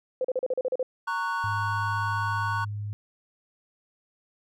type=tone bursts; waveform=sine; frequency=512 Hz; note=C5; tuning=38 cents flat; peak=-23 dBFS; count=9; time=0.21-0.829 s; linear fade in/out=2 ms; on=35 ms; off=38 ms
type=chord; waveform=triangle; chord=F# major; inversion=first; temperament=just; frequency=925 / 1110 / 1480 Hz; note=A#5 / C#6 / F#6; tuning=-14 / +2 / 0 cents; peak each=-29 dBFS; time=1.07-2.65 s; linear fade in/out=10 ms
type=tone; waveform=sine; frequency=103.83 Hz; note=G#2; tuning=in tune; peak=-30 dBFS; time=1.44-2.93 s; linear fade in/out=0 ms
effects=none